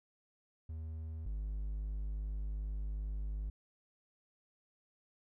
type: tone pair in turn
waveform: triangle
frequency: 79.7 / 51.27 Hz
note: D#2 / G#1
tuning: +42 / -22 cents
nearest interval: minor sixth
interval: 764 cents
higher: first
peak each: -38 / -34 dBFS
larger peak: second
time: 0.69-1.26 / 1.26-3.5 s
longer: second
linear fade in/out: 5 ms
effects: none